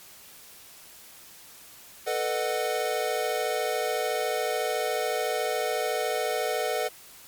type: chord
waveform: square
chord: B dominant seventh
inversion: third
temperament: equal with one note detuned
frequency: 440 / 493.9 / 612.3 / 740 Hz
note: A4 / B4 / D#5 / F#5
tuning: 0 / 0 / -28 / 0 cents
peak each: -32 dBFS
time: 2.06-6.89 s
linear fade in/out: 20 ms
effects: white hiss -49 dBFS RMS until 7.27 s + MP3 96 kbps